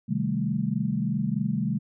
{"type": "chord", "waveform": "sine", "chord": "A half-diminished seventh", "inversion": "first", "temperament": "equal with one note detuned", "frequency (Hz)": [130.81, 155.56, 196.79, 220], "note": ["C3", "Eb3", "G3", "A3"], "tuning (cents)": [0, 0, 7, 0], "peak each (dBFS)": [-31, -30, -28, -29], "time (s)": [0.08, 1.79], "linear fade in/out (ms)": 20, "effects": []}